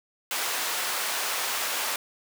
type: high-pass noise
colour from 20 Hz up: pink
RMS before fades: -29 dBFS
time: 0.31-1.96 s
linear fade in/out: 2 ms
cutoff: 820 Hz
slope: 12 dB/octave
effects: none